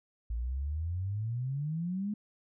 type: exponential sweep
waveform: sine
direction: up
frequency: 55 to 213.8 Hz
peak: -31 dBFS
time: 0.3-2.14 s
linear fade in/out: 5 ms
effects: none